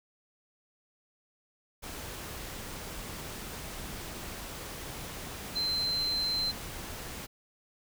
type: tone in noise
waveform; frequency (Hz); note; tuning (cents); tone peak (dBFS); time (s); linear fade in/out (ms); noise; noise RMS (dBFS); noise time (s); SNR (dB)
sine; 4100; C8; -36; -28; 5.55-6.52; 20; pink; -41; 1.82-7.27; +10
effects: none